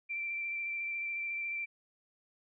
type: tone with vibrato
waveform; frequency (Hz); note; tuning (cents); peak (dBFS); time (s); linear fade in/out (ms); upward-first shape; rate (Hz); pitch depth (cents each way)
sine; 2349; D7; 0; -34; 0.09-1.66; 20; square; 14; 11
effects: none